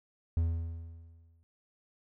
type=tone with exponential decay; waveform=triangle; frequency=82.9 Hz; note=E2; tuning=10 cents sharp; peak=-22 dBFS; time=0.37-1.43 s; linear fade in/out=0 ms; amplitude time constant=230 ms; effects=none